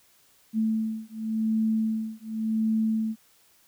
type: beating tone pair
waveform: sine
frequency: 220 / 220.9 Hz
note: A3 / A3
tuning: 0 / +7 cents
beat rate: 0.9 Hz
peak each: -27 dBFS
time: 0.53-3.16 s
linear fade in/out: 50 ms
effects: white hiss -61 dBFS RMS until 3.67 s